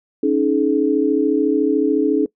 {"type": "chord", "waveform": "sine", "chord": "C# suspended second", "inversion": "none", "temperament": "equal with one note detuned", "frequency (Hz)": [277.2, 311.1, 426], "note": ["C#4", "D#4", "G#4"], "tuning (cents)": [0, 0, 44], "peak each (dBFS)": -18, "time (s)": [0.23, 2.26], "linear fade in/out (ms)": 5, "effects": ["noise-tail reverb RT60 0.1 s tail -21 dB re dry"]}